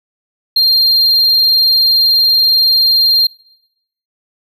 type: tone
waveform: triangle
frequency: 4193 Hz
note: C8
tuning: 3 cents sharp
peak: -6 dBFS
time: 0.56-3.27 s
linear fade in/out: 5 ms
effects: noise-tail reverb RT60 0.8 s tail -21 dB re dry